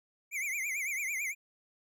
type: tone with vibrato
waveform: square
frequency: 2222 Hz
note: C#7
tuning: 4 cents sharp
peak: -33 dBFS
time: 0.31-1.35 s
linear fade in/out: 50 ms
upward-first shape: triangle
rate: 9 Hz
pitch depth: 180 cents each way
effects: none